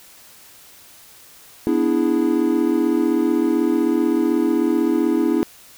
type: chord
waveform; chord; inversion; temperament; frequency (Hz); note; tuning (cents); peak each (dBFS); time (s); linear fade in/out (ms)
triangle; E dominant seventh; second; equal; 246.9 / 293.7 / 329.6 / 415.3; B3 / D4 / E4 / G#4; 0 / 0 / 0 / 0; -20 / -19 / -17 / -23; 1.67-5.43; 0
effects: white hiss -46 dBFS RMS until 5.77 s